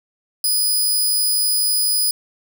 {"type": "tone", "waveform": "10% pulse", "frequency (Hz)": 4976, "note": "D#8", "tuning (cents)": -1, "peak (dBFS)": -9, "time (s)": [0.44, 2.11], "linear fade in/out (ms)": 2, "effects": []}